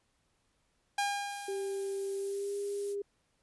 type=tone with exponential decay; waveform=sawtooth; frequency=808 Hz; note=G#5; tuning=48 cents flat; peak=-24 dBFS; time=0.98-2.32 s; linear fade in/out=5 ms; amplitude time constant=290 ms
type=noise; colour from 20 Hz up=violet; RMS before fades=-44 dBFS; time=1.27-2.96 s; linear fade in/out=50 ms
type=tone with pitch glide; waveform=sine; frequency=392 to 403.3 Hz; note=G4 to G4; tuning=0 to +49 cents; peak=-33 dBFS; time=1.48-3.02 s; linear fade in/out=5 ms; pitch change=+49 cents; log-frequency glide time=2.16-2.57 s
effects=pink hiss -75 dBFS RMS until 3.42 s + resampled to 24000 Hz